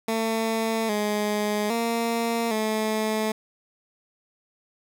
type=tone with pitch steps; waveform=15% pulse; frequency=224.1 / 209.2 / 231.6 / 217.2 Hz; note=A3 / G#3 / A#3 / A3; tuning=+32 / +13 / -11 / -22 cents; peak=-17 dBFS; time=0.08-3.32 s; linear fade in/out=5 ms; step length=810 ms; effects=none